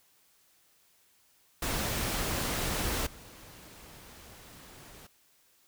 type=noise with level steps; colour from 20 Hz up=pink; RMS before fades=-32 / -51 dBFS; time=1.62-5.07 s; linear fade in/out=5 ms; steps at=3.06 s; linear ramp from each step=10 ms; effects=white hiss -66 dBFS RMS until 5.67 s